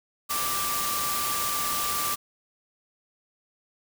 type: tone in noise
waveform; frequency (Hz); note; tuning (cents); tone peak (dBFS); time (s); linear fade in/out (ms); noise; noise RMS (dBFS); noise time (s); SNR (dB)
sine; 1174.7; D6; 0; -30; 0.29-2.16; 20; white; -29; 0.29-2.16; -4
effects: none